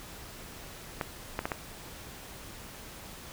clicks, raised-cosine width 0.5 ms, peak -15 dBFS, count 4, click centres 1.012 / 1.391 / 1.455 / 1.518 s, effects pink hiss -46 dBFS RMS until 3.32 s

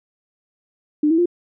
sine tone with pitch steps, 299.8 / 325.4 / 349.5 Hz, D4 / E4 / F4, +36 / -22 / +1 cents, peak -13 dBFS, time 1.03-1.258 s, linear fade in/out 5 ms, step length 76 ms, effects none

